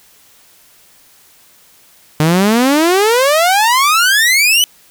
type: exponential sweep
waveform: sawtooth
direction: up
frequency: 149.1 to 3042 Hz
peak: -5 dBFS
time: 2.2-4.64 s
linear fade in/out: 0 ms
effects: white hiss -47 dBFS RMS until 4.9 s